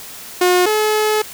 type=tone pair in turn; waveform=sawtooth; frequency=360 / 428.1 Hz; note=F#4 / A4; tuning=-47 / -47 cents; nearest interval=minor third; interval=300 cents; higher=second; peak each=-7 / -10 dBFS; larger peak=first; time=0.41-0.66 / 0.66-1.22 s; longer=second; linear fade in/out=5 ms; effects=white hiss -34 dBFS RMS until 1.33 s